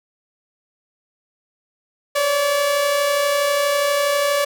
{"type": "tone pair together", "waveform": "sawtooth", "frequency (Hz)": [542.7, 575], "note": ["C#5", "D5"], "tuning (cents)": [-37, -37], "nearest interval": "minor second", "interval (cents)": 100, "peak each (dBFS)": [-23, -13], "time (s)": [2.15, 4.45], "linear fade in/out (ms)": 10, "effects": []}